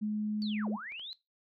sine tone, 211.8 Hz, G#3, 34 cents sharp, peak -30 dBFS, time 0.01-0.77 s, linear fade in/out 20 ms
sine linear two-way sweep, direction down then up, 4646 to 311.1 to 4143 Hz, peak -40 dBFS, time 0.42-1.13 s, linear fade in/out 0 ms, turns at 0.69 s
clicks, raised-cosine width 0.3 ms, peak -39 dBFS, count 2, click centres 0.921 / 0.996 s
effects noise-tail reverb RT60 0.2 s tail -17 dB re dry

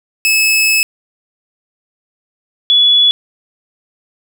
sawtooth / sine tone pair in turn, 2595 / 3411 Hz, E7 / G#7, -28 / +46 cents, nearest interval perfect fourth, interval 474 cents, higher second, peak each -6 dBFS, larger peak neither, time 0.25-0.83 / 2.7-3.11 s, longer first, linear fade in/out 0 ms, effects none

